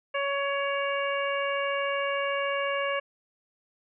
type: harmonic tone with a mistuned harmonic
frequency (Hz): 559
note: C#5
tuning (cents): +14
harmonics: 1 / 2 / 3 / 4 / 5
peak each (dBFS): -29 / -32 / -34 / -35 / -36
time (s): 0.14-3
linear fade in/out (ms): 10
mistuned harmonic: 4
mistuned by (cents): +16
effects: none